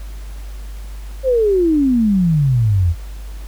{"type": "exponential sweep", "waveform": "sine", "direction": "down", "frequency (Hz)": [544, 79.6], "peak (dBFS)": -11, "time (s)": [1.23, 2.95], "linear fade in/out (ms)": 50, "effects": ["added 50 Hz sine -27 dBFS peak until 3.47 s", "pink hiss -44 dBFS RMS until 3.47 s"]}